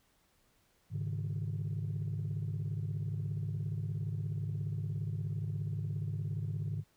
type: chord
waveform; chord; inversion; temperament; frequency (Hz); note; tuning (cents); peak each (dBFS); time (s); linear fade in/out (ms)
sine; Ab suspended fourth; none; equal; 103.83 / 138.59 / 155.56; Ab2 / Db3 / Eb3; 0 / 0 / 0; -35 / -38 / -37; 0.9-6.84; 50
effects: tanh soft clip ceiling -29 dBFS + pink hiss -71 dBFS RMS until 6.96 s